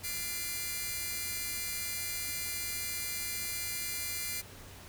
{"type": "tone cluster", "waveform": "5% pulse", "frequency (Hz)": [1422, 1734, 2060, 2375], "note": ["F6", "A6", "C7", "D7"], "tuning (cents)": [31, -26, -28, 19], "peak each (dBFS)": [-35, -36, -28, -28], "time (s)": [0.03, 4.42], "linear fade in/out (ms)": 20, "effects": ["added 93 Hz sine -54 dBFS peak until 4.88 s", "pink hiss -51 dBFS RMS until 4.88 s"]}